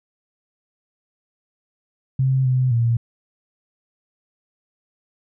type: tone with pitch steps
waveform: sine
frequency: 132.2 / 128.2 / 117 Hz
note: C3 / C3 / A#2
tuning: +18 / -35 / +7 cents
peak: -15 dBFS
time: 2.19-2.97 s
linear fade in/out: 5 ms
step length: 260 ms
effects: none